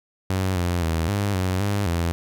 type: tone with pitch steps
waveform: sawtooth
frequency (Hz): 94.3 / 87.8 / 81.4 / 101.2 / 92.7 / 101.3 / 84.8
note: F#2 / F2 / E2 / G#2 / F#2 / G#2 / E2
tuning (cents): +33 / +10 / -21 / -44 / +4 / -43 / +50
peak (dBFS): -17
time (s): 0.3-2.12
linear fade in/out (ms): 0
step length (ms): 260
effects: none